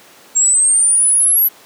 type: exponential sweep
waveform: sine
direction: up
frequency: 7459 to 11840 Hz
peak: -9 dBFS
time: 0.35-1.49 s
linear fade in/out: 20 ms
effects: pink hiss -43 dBFS RMS until 1.65 s + high-pass 300 Hz 12 dB/octave